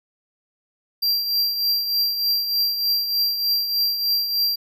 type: tone with tremolo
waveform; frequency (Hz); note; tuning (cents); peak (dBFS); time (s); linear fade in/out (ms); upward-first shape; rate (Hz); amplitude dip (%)
square; 4736; D8; +14; -17; 1.02-4.56; 10; triangle; 3.3; 60
effects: none